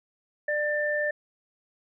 sine tone pair together, 595 / 1783 Hz, D5 / A6, +22 / +22 cents, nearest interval octave + perfect fifth, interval 1900 cents, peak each -27 dBFS, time 0.48-1.11 s, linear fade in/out 5 ms, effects none

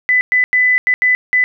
sine tone bursts at uneven times, 2000 Hz, B6, 21 cents sharp, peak -9 dBFS, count 6, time 0.09-0.21 / 0.32-0.44 / 0.53-0.78 / 0.87-0.94 / 1.02-1.15 / 1.33-1.44 s, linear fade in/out 0 ms, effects none

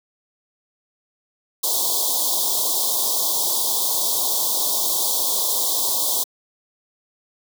white band-stop noise, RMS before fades -21 dBFS, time 1.63-6.24 s, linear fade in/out 10 ms, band 1100 to 3300 Hz, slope 96 dB/octave, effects high-pass 400 Hz 12 dB/octave

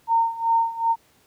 sine tone with tremolo, 916 Hz, A#5, 31 cents flat, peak -15 dBFS, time 0.07-0.96 s, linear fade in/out 50 ms, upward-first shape sine, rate 2.6 Hz, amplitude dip 85%, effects pink hiss -59 dBFS RMS until 1.26 s + high-pass 80 Hz 12 dB/octave

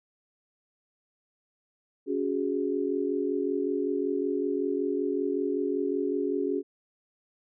sine chord, C# suspended fourth, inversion none, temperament equal with one note detuned, 281.1 / 370 / 415.3 Hz, C#4 / F#4 / G#4, +24 / 0 / 0 cents, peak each -30 dBFS, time 2.06-6.63 s, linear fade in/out 50 ms, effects none

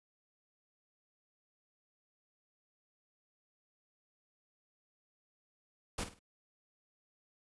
pink noise with echo, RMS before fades -37 dBFS, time 5.98-6.04 s, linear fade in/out 5 ms, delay 51 ms, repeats 3, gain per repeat -10 dB, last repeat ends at 6.193 s, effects resampled to 24000 Hz

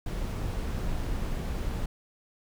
brown noise, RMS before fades -31 dBFS, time 0.06-1.86 s, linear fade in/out 5 ms, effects none

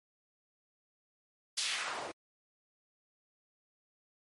white noise with band-pass filter sweep, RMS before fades -37 dBFS, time 1.57-2.12 s, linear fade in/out 10 ms, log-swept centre 4900 to 420 Hz, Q 1.4, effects MP3 48 kbps

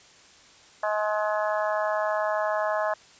harmonic tone, 211.7 Hz, G#3, 33 cents sharp, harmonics 3 / 4 / 5 / 6 / 7 / 8, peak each -26 / -31 / -31 / -35 / -38 / -34 dBFS, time 0.83-2.94 s, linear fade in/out 5 ms, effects white hiss -53 dBFS RMS until 3.19 s + resampled to 16000 Hz

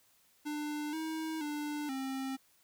square tone with pitch steps, 298.1 / 318.2 / 296.3 / 266.3 Hz, D4 / D#4 / D4 / C4, +26 / +39 / +15 / +31 cents, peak -36 dBFS, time 0.45-2.37 s, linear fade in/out 20 ms, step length 480 ms, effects white hiss -68 dBFS RMS until 2.63 s

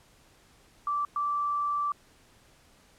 sine tone bursts at uneven times, 1166 Hz, D6, 13 cents flat, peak -26 dBFS, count 2, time 0.87-1.05 / 1.16-1.92 s, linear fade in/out 2 ms, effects pink hiss -60 dBFS RMS until 2.98 s + low-pass 11000 Hz 12 dB/octave

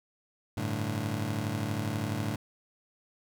25% pulse chord, G suspended second, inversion none, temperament just, 98 / 110.25 / 147 Hz, G2 / A2 / D3, 0 / +4 / +2 cents, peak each -33 / -29 / -33 dBFS, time 0.57-2.36 s, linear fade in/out 5 ms, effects none

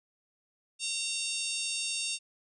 harmonic tone, 916 Hz, A#5, 31 cents flat, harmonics 3 / 4 / 5 / 6 / 7 / 8 / 9 / 10, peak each -37 / -38 / -40 / -40 / -42 / -44 / -39 / -40 dBFS, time 0.79-2.19 s, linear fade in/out 50 ms, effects none

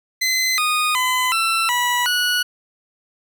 20% pulse tone with pitch steps, 2043 / 1236 / 1013 / 1340 / 976 / 1467 Hz, C7 / D#6 / B5 / E6 / B5 / F#6, -42 / -12 / +44 / +28 / -21 / -15 cents, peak -12 dBFS, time 0.21-2.43 s, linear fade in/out 10 ms, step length 370 ms, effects none

